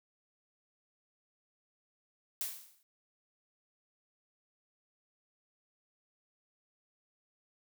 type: noise with exponential decay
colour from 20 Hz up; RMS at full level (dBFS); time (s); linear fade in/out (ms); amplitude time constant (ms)
blue; -34; 2.41-2.83; 1; 90
effects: none